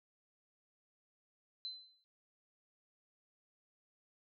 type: tone with exponential decay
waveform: sine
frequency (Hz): 4053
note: B7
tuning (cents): +44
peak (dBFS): -38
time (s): 1.65-2.04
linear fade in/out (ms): 0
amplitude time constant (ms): 84
effects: none